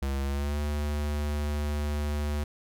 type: tone with pitch glide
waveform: square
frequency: 68.5 to 73.84 Hz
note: C#2 to D2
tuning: -20 to +10 cents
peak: -28 dBFS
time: 0.02-2.44 s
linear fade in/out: 5 ms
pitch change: +130 cents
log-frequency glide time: 0.22-0.59 s
effects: none